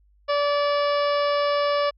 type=harmonic tone; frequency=578 Hz; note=D5; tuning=28 cents flat; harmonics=1 / 2 / 3 / 4 / 5 / 6 / 7 / 8 / 9; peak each=-21 / -25 / -34 / -36 / -36 / -40 / -41 / -40 / -38 dBFS; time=0.28-1.91 s; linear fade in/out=20 ms; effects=added 50 Hz sine -56 dBFS peak until 1.97 s